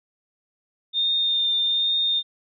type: tone with vibrato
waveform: sine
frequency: 3635 Hz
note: A#7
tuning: 44 cents flat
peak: -19 dBFS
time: 0.93-2.23 s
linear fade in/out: 50 ms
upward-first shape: triangle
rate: 1.2 Hz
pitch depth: 17 cents each way
effects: none